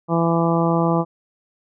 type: harmonic tone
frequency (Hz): 167.3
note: E3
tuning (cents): +26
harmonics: 1 / 2 / 3 / 4 / 5 / 6 / 7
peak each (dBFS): -19 / -22 / -24 / -25 / -26 / -27 / -27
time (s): 0.08-1.05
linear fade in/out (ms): 50
effects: none